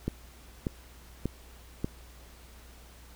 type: click train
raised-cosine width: 3 ms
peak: -16 dBFS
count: 4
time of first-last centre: 0.08-1.845 s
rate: 1.7 Hz
effects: added 60 Hz sine -51 dBFS peak until 3.15 s + pink hiss -55 dBFS RMS until 3.15 s